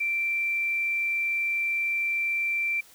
sine tone, 2349 Hz, D7, in tune, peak -24 dBFS, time 0-2.81 s, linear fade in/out 10 ms, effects white hiss -54 dBFS RMS until 2.94 s

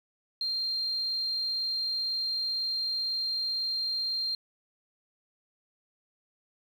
sine tone, 4186 Hz, C8, in tune, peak -28 dBFS, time 0.41-4.35 s, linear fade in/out 2 ms, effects 9-bit

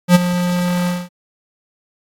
square tone with ADSR envelope, 177.6 Hz, F3, 29 cents sharp, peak -4 dBFS, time 0.08-1.09 s, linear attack 71 ms, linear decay 21 ms, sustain -12 dB, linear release 220 ms, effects AAC 48 kbps

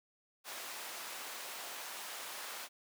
pink high-pass noise, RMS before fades -45 dBFS, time 0.44-2.69 s, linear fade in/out 50 ms, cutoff 720 Hz, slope 12 dB/octave, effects none

